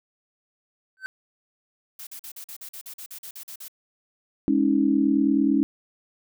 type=tone with exponential growth; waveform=triangle; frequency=1535 Hz; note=G6; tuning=37 cents flat; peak=-24 dBFS; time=0.97-1.06 s; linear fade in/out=0 ms; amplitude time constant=18 ms
type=noise bursts; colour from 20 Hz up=blue; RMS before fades=-39 dBFS; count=14; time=1.99-3.682 s; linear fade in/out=5 ms; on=80 ms; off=44 ms
type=chord; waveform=sine; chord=Ab suspended fourth; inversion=none; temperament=equal with one note detuned; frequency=207.7 / 277.2 / 316.6 Hz; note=Ab3 / Db4 / Eb4; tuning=0 / 0 / +30 cents; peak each=-25 / -20 / -23 dBFS; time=4.48-5.63 s; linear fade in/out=0 ms
effects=none